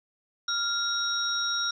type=tone cluster; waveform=sine; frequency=1393 / 3812 / 5580 Hz; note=F6 / A#7 / F8; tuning=-5 / +38 / -2 cents; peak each=-30 dBFS; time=0.48-1.71 s; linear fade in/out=5 ms; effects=none